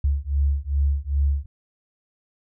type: beating tone pair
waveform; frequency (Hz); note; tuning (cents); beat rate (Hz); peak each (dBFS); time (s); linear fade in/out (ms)
sine; 69.3 / 71.8; C#2 / D2; 0 / -39; 2.5; -22; 0.04-1.46; 5
effects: none